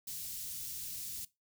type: band-stop noise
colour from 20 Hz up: white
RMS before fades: -42 dBFS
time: 0.07-1.25 s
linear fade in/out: 5 ms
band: 150 to 4500 Hz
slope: 12 dB/octave
effects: noise-tail reverb RT60 0.2 s tail -19 dB re dry